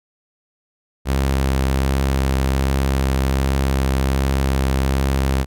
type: tone with vibrato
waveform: sawtooth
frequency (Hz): 67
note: C2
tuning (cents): +42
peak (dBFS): -12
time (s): 1.05-5.46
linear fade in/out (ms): 50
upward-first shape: triangle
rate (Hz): 1.3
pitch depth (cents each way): 17
effects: none